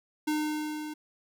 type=tone with level ramp; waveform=square; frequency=304.3 Hz; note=D#4; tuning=38 cents flat; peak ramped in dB=-26 to -37 dBFS; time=0.27-0.94 s; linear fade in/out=10 ms; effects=none